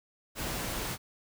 pink noise, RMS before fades -35 dBFS, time 0.35-0.98 s, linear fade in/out 50 ms, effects none

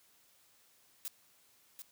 blue noise with echo, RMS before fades -40 dBFS, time 1.05-1.08 s, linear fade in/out 0 ms, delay 740 ms, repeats 1, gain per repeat -7 dB, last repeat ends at 1.82 s, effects white hiss -67 dBFS RMS until 1.91 s + high-pass 60 Hz 12 dB/octave

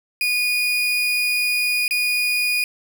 35% pulse tone with dropouts, 2459 Hz, D#7, 21 cents flat, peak -16 dBFS, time 0.21-2.64 s, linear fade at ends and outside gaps 1 ms, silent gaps 1.88-1.909 s, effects none

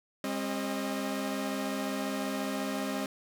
sawtooth tone cluster, 202.1 / 267.7 / 621 Hz, G#3 / C4 / D#5, -47 / +40 / -3 cents, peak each -32 / -30 / -35 dBFS, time 0.24-3.06 s, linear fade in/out 2 ms, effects none

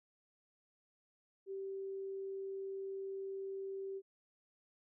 sine tone, 388.4 Hz, G4, 16 cents flat, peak -40 dBFS, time 1.46-4.02 s, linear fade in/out 50 ms, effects none

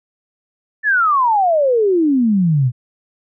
sine exponential sweep, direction down, 1791 to 118 Hz, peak -11 dBFS, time 0.83-2.72 s, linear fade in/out 50 ms, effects none

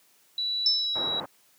sine tone with pitch glide, 3940 to 3886 Hz, B7 to B7, -5 to -29 cents, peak -26 dBFS, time 0.38-1.2 s, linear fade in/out 2 ms, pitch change -24 cents, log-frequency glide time 0.66-0.98 s
sine tone with exponential decay, 5274 Hz, E8, in tune, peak -17 dBFS, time 0.66-1.09 s, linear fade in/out 2 ms, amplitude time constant 92 ms
white low-pass noise, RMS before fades -36 dBFS, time 0.95-1.26 s, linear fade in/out 10 ms, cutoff 1200 Hz, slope 24 dB/octave
effects white hiss -62 dBFS RMS until 1.58 s + high-pass 150 Hz 12 dB/octave

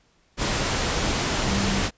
sine tone in noise, 196.8 Hz, G3, 7 cents sharp, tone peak -25 dBFS, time 1.45-1.83 s, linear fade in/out 50 ms, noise pink, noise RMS -24 dBFS, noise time 0.37-1.91 s, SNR -4 dB, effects pink hiss -63 dBFS RMS until 1.97 s + resampled to 16000 Hz

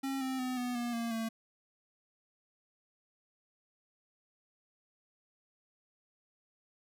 square tone with pitch steps, 270 / 262 / 254.3 / 246.7 / 239.4 / 232.3 / 225.5 Hz, C#4 / C4 / C4 / B3 / A#3 / A#3 / A3, -45 / +2 / -49 / -2 / +46 / -6 / +43 cents, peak -34 dBFS, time 0.03-1.29 s, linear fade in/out 10 ms, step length 180 ms, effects none

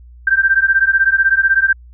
sine beating tone pair, 1565 / 1581 Hz, G6 / G6, -3 / +14 cents, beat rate 16 Hz, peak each -13 dBFS, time 0.27-1.73 s, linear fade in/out 5 ms, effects added 60 Hz sine -37 dBFS peak until 1.93 s

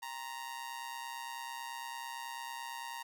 sawtooth tone with amplitude modulation, 932.3 Hz, A#5, in tune, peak -34 dBFS, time 0.02-3.03 s, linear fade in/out 10 ms, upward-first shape sine, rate 129 Hz, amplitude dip 70%, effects none

